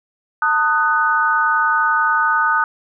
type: chord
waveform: sine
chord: D# diminished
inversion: second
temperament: just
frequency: 896 / 1244.5 / 1493.4 Hz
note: A5 / D#6 / F#6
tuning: +31 / 0 / +16 cents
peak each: -20 / -17 / -17 dBFS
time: 0.42-2.64 s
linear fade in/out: 2 ms
effects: none